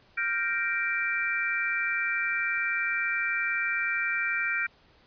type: chord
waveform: sine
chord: G minor seventh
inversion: third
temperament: equal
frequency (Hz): 1396.9 / 1568 / 1864.7 / 2349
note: F6 / G6 / Bb6 / D7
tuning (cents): 0 / 0 / 0 / 0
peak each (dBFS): -32 / -32 / -33 / -29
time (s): 0.17-4.67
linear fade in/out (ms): 10
effects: pink hiss -60 dBFS RMS until 5.06 s + resampled to 11025 Hz